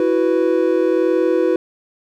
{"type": "chord", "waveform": "triangle", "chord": "E suspended second", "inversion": "none", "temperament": "just", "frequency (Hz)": [329.6, 370.8, 494.4], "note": ["E4", "F#4", "B4"], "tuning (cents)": [0, 4, 2], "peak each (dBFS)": -16, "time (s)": [0, 1.56], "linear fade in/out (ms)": 2, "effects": []}